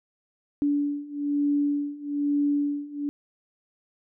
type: beating tone pair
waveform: sine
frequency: 287.9 / 289 Hz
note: D4 / D4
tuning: -34 / -28 cents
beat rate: 1.1 Hz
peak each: -27 / -25 dBFS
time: 0.62-3.09 s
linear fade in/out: 0 ms
effects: none